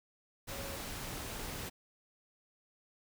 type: tone in noise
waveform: sine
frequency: 551 Hz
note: C#5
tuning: 11 cents flat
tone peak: -47 dBFS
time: 0.5-0.77 s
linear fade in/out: 20 ms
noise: pink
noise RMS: -42 dBFS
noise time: 0.47-1.7 s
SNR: -8 dB
effects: none